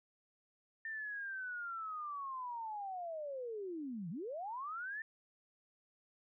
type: linear two-way sweep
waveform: sine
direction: down then up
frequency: 1809 to 154.1 to 1809 Hz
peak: -40 dBFS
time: 0.85-5.02 s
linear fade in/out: 2 ms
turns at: 4.1 s
effects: none